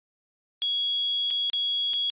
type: tone with dropouts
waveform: sine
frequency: 3333 Hz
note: G#7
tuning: 5 cents sharp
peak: -23 dBFS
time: 0.62-2.1 s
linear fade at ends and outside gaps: 0 ms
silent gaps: 1.304-1.309 / 1.5-1.533 / 1.934-1.939 s
effects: resampled to 8000 Hz